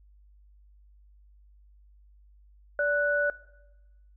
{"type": "tone pair together", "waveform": "sine", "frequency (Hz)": [580.1, 1480], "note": ["D5", "F#6"], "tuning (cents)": [-21, 0], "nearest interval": "octave + major third", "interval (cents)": 1621, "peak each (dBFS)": [-26, -26], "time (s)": [2.79, 3.3], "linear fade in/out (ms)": 2, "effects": ["noise-tail reverb RT60 1.0 s tail -19 dB re dry", "added 50 Hz sine -54 dBFS peak until 4.16 s"]}